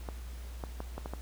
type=clicks; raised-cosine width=1 ms; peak=-24 dBFS; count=6; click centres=0.088 / 0.638 / 0.804 / 0.98 / 1.059 / 1.136 s; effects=added 60 Hz sine -40 dBFS peak until 1.21 s + pink hiss -54 dBFS RMS until 1.21 s